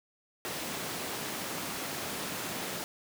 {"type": "high-pass noise", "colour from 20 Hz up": "pink", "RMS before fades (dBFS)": -37, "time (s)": [0.45, 2.84], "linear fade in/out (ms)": 0, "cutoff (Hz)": 190, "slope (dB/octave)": 12, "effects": []}